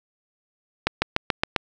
accelerating click train, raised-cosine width 0.3 ms, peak -3 dBFS, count 6, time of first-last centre 0.87-1.562 s, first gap 150 ms, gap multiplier 0.96, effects none

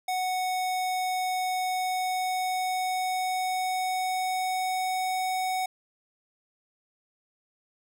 square tone with pitch glide, 740 to 745.6 Hz, F#5 to F#5, 0 to +13 cents, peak -27 dBFS, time 0.08-5.66 s, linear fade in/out 5 ms, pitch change +13 cents, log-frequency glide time 1.68-5.35 s, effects none

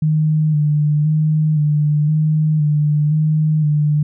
sine tone with vibrato, 152 Hz, D#3, 40 cents flat, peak -12 dBFS, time 0.02-4.03 s, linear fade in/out 5 ms, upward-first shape square, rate 0.97 Hz, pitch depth 31 cents each way, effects none

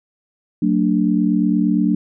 sine chord, D major, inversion first, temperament equal with one note detuned, 185 / 225.1 / 293.7 Hz, F#3 / A3 / D4, 0 / +40 / 0 cents, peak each -18 dBFS, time 0.62-1.95 s, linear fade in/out 5 ms, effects none

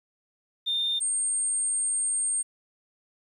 sine tone pair in turn, 3618 / 8605 Hz, A7 / C9, +48 / +48 cents, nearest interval octave + minor third, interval 1500 cents, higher second, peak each -23 dBFS, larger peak neither, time 0.66-1 / 1-2.43 s, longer second, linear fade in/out 20 ms, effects tanh soft clip ceiling -20 dBFS + 10-bit

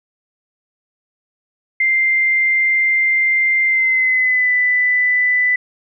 sine tone with pitch glide, 2093 to 1991.6 Hz, C7 to B6, 0 to +14 cents, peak -12 dBFS, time 1.8-5.56 s, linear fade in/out 5 ms, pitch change -86 cents, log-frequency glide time 3.65-4.52 s, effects none

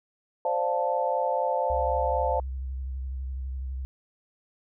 sine chord, D minor seventh, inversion third, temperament equal, 523.3 / 587.3 / 698.5 / 880 Hz, C5 / D5 / F5 / A5, 0 / 0 / 0 / 0 cents, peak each -28 / -30 / -30 / -28 dBFS, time 0.45-2.4 s, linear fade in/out 2 ms
sine tone with vibrato, 65.41 Hz, C2, in tune, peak -30 dBFS, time 1.7-3.85 s, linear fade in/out 0 ms, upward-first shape square, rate 12 Hz, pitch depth 39 cents each way
effects none

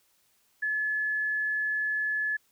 sine tone, 1716 Hz, A6, 44 cents flat, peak -26 dBFS, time 0.62-2.37 s, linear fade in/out 10 ms, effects white hiss -68 dBFS RMS until 2.51 s

